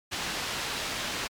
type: low-pass noise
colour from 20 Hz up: white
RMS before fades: -33 dBFS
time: 0.11-1.28 s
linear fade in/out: 20 ms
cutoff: 4400 Hz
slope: 12 dB/octave
effects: MP3 96 kbps